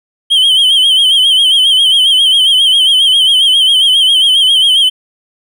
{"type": "tone with vibrato", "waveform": "triangle", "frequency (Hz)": 3136, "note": "G7", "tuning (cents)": 0, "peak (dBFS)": -4, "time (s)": [0.3, 4.9], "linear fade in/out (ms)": 20, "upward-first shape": "sine", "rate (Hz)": 7.4, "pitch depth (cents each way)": 79, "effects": []}